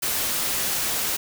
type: noise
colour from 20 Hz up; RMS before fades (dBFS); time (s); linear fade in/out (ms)
white; -25; 0.02-1.17; 10
effects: none